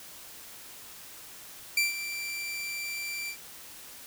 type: tone with ADSR envelope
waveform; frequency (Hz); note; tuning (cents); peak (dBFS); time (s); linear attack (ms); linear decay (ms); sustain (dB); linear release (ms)
sawtooth; 2349; D7; 0; -18; 1.77-3.37; 4; 150; -12; 82
effects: white hiss -47 dBFS RMS until 4.06 s